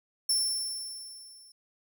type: tone with level ramp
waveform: 25% pulse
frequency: 5390 Hz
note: E8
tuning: 38 cents sharp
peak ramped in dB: -18 to -48 dBFS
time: 0.29-1.52 s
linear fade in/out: 5 ms
effects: none